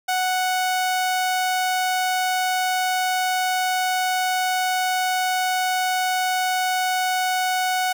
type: tone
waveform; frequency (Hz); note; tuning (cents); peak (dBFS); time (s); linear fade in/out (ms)
sawtooth; 740; F#5; 0; -16; 0.08-7.93; 10
effects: none